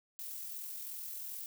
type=noise with amplitude modulation; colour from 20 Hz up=violet; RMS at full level=-42 dBFS; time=0.19-1.46 s; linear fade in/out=0 ms; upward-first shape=sine; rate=42.8 Hz; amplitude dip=30%; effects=none